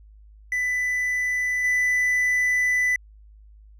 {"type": "tone with level steps", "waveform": "triangle", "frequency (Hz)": 1992, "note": "B6", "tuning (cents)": 14, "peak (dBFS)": [-20, -17], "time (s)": [0.52, 2.96], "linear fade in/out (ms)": 2, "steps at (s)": 1.64, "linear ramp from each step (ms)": 5, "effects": ["added 52 Hz sine -46 dBFS peak until 3.79 s"]}